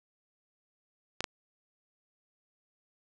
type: clicks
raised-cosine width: 0.2 ms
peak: -14 dBFS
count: 2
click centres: 1.206 / 1.242 s
effects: none